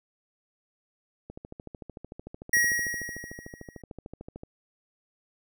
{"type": "click train", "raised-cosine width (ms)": 2, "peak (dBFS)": -27, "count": 43, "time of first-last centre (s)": [1.3, 4.434], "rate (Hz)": 13.4}
{"type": "tone with exponential decay", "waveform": "square", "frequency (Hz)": 1900, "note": "A#6", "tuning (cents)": 33, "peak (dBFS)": -19, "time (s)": [2.53, 3.82], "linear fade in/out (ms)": 5, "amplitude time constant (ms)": 280}
{"effects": []}